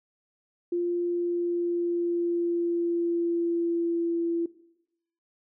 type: tone with pitch glide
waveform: sine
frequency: 348.5 to 337.6 Hz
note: F4 to E4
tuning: -4 to +41 cents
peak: -24 dBFS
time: 0.72-4.46 s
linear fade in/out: 5 ms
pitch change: -55 cents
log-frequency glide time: 1.04-4.19 s
effects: noise-tail reverb RT60 0.8 s tail -18 dB re dry